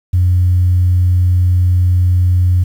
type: tone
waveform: sine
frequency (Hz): 90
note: F#2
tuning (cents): -47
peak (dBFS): -7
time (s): 0.13-2.64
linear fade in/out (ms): 10
effects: tanh soft clip ceiling -4 dBFS + 7-bit